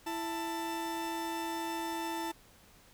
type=tone pair together; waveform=40% pulse; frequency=331.8 / 885.8 Hz; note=E4 / A5; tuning=+11 / +11 cents; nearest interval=octave + perfect fourth; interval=1700 cents; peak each=-37 / -36 dBFS; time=0.06-2.32 s; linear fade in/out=10 ms; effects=pink hiss -60 dBFS RMS until 2.93 s